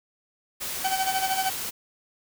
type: noise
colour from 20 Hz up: white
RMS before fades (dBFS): -32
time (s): 0.6-1.71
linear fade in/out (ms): 20
type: tone with tremolo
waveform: 40% pulse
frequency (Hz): 763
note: G5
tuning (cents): -47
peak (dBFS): -21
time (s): 0.84-1.5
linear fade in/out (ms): 10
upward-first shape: sine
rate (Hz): 13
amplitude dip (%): 70
effects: none